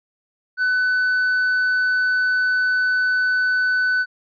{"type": "tone with tanh clipping", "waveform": "sine", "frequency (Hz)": 1500, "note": "F#6", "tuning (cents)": 23, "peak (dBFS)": -17, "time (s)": [0.57, 4.06], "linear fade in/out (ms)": 50, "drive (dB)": 3, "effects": ["resampled to 11025 Hz"]}